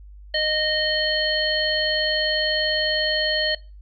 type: harmonic tone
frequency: 617 Hz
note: D#5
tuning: 15 cents flat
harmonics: 1 / 3 / 5 / 7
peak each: -25 / -25 / -25 / -25 dBFS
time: 0.34-3.55 s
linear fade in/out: 5 ms
effects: noise-tail reverb RT60 0.3 s tail -22 dB re dry + added 50 Hz sine -40 dBFS peak until 3.81 s